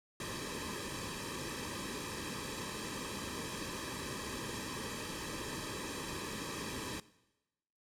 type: noise with comb filter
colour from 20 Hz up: pink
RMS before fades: -41 dBFS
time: 0.2-7 s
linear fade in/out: 2 ms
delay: 1.4 ms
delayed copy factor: -0.85
effects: noise-tail reverb RT60 1.0 s tail -19 dB re dry + low-pass 10000 Hz 12 dB/octave